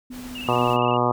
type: tone with tremolo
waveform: sine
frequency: 250.3 Hz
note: B3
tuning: 23 cents sharp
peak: -33 dBFS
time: 0.1-0.77 s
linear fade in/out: 5 ms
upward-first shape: sine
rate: 14 Hz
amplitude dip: 30%
type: noise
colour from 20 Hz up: pink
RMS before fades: -41 dBFS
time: 0.1-0.78 s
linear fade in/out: 50 ms
type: tone with vibrato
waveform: sine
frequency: 2747 Hz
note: F7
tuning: 29 cents flat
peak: -32 dBFS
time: 0.35-0.97 s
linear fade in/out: 5 ms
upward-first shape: square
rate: 17 Hz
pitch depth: 59 cents each way
type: harmonic tone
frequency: 122 Hz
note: B2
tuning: 21 cents flat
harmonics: 1 / 2 / 3 / 4 / 5 / 6 / 7 / 8 / 9 / 10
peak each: -27 / -27 / -27 / -27 / -27 / -27 / -27 / -27 / -27 / -27 dBFS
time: 0.48-1.12 s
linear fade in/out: 5 ms
effects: none